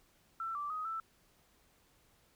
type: tone with pitch steps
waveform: sine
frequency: 1337 / 1168 / 1255 / 1325 Hz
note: E6 / D6 / D#6 / E6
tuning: +24 / -10 / +15 / +9 cents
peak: -36 dBFS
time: 0.4-1 s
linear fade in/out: 2 ms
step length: 150 ms
effects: pink hiss -69 dBFS RMS until 2.35 s